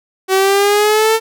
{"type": "exponential sweep", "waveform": "sawtooth", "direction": "up", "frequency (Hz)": [377.1, 450.4], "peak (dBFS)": -6, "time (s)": [0.28, 1.2], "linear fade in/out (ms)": 50, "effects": []}